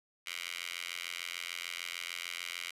10% pulse tone with high-pass filter, 86.7 Hz, F2, 12 cents flat, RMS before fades -41 dBFS, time 0.26-2.71 s, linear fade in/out 10 ms, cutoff 2400 Hz, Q 2.4, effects resampled to 32000 Hz

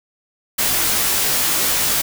white noise with comb filter, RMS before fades -18 dBFS, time 0.58-2.02 s, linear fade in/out 10 ms, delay 17 ms, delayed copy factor -1, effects none

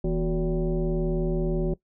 sine tone with frequency modulation, 164.81 Hz, E3, in tune, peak -22 dBFS, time 0.04-1.74 s, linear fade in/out 5 ms, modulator 204 Hz, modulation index 1.5, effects noise-tail reverb RT60 0.1 s tail -19 dB re dry

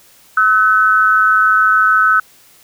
sine tone pair together, 1293.6 / 1500 Hz, E6 / F#6, -33 / +23 cents, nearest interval minor third, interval 256 cents, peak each -11 dBFS, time 0.37-2.2 s, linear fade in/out 5 ms, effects white hiss -47 dBFS RMS until 2.63 s

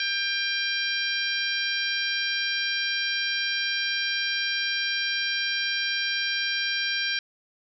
harmonic tone with a mistuned harmonic, 796 Hz, G5, 26 cents sharp, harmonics 2 / 3 / 4 / 5 / 6 / 7, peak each -29 / -31 / -32 / -33 / -34 / -34 dBFS, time 0-7.19 s, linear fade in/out 2 ms, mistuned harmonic 6, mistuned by -25 cents, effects none

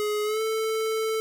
square tone with pitch glide, 420.2 to 441.1 Hz, G#4 to A4, +20 to +4 cents, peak -25 dBFS, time 0-1.2 s, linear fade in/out 0 ms, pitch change +84 cents, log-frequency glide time 0.24-0.41 s, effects none

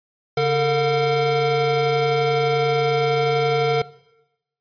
square tone cluster, 141.2 / 455 / 718 Hz, C#3 / A#4 / F5, +32 / -42 / +48 cents, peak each -25 / -19 / -26 dBFS, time 0.37-3.82 s, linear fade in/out 5 ms, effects noise-tail reverb RT60 0.9 s tail -19 dB re dry + resampled to 11025 Hz

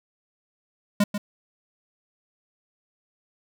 square tone with echo, 204.6 Hz, G#3, 26 cents flat, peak -17 dBFS, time 1-1.04 s, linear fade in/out 5 ms, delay 140 ms, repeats 1, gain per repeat -9 dB, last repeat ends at 1.18 s, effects none

